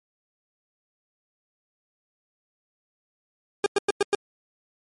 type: tone bursts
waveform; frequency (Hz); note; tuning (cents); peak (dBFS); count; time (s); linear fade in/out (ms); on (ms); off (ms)
40% pulse; 404.4; G#4; -46; -17; 5; 3.64-4.15; 2; 22; 100
effects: MP3 48 kbps